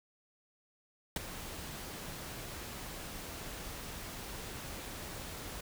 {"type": "noise with ADSR envelope", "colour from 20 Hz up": "pink", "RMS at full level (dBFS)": -32, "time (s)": [1.16, 5.61], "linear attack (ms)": 3, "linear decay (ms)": 18, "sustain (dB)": -12, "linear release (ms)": 7, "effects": []}